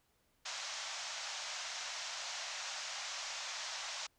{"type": "band-pass noise", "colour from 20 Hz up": "white", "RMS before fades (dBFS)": -43, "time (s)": [0.45, 4.07], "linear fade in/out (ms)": 10, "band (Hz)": [600, 6800], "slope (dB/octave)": 48, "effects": ["pink hiss -75 dBFS RMS until 4.18 s"]}